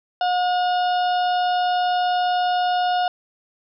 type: harmonic tone with a mistuned harmonic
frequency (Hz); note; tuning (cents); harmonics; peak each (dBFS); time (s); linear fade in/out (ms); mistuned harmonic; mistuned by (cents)
721; F#5; -45; 1 / 2 / 4 / 5 / 6 / 7; -18 / -29 / -32 / -35 / -39 / -40; 0.21-3.08; 2; 7; +34
effects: none